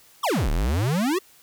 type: exponential two-way sweep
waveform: square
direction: down then up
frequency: 1244.5 to 34.32 to 401.4 Hz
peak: -21 dBFS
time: 0.23-1.19 s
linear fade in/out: 10 ms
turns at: 0.5 s
effects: white hiss -54 dBFS RMS until 1.42 s